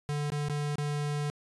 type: tone with dropouts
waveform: square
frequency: 146.83 Hz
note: D3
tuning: in tune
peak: -30 dBFS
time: 0.09-1.3 s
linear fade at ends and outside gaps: 0 ms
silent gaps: 0.302-0.32 / 0.485-0.497 / 0.756-0.783 s
effects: resampled to 24000 Hz